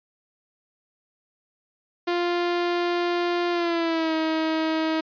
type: tone with pitch glide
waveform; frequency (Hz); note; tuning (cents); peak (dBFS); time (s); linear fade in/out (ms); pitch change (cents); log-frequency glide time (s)
sawtooth; 349.2 to 318.4; F4 to D#4; 0 to +40; -18; 2.07-5.01; 10; -160; 3.51-4.14
effects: resampled to 11025 Hz